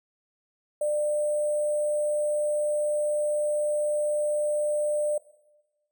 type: tone with sample-and-hold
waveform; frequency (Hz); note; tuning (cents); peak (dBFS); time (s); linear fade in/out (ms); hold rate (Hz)
sine; 596; D5; +25; -23; 0.81-5.18; 5; 8820
effects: noise-tail reverb RT60 1.0 s tail -17 dB re dry